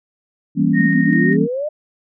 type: chord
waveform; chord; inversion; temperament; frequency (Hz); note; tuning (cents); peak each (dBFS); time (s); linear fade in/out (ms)
sine; E diminished seventh; none; equal with one note detuned; 164.81 / 196 / 235.5 / 277.2; E3 / G3 / Bb3 / Db4; 0 / 0 / +18 / 0; -18; 0.55-1.48; 50
type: tone with tremolo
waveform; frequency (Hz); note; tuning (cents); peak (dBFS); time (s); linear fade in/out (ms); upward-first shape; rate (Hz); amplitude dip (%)
sine; 1853; A#6; -11; -18; 0.73-1.37; 50; square; 2.5; 25
type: exponential sweep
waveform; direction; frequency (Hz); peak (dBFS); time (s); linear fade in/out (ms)
sine; up; 199.9 to 622.3; -19; 0.78-1.69; 10
effects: none